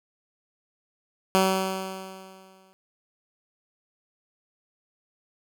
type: tone with exponential decay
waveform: 10% pulse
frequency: 189.9 Hz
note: F#3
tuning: 45 cents sharp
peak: -9 dBFS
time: 1.35-2.73 s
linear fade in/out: 0 ms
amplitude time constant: 300 ms
effects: none